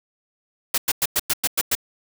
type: noise bursts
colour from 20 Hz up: white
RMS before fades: -20 dBFS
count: 8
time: 0.74-1.752 s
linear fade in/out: 5 ms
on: 39 ms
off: 100 ms
effects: none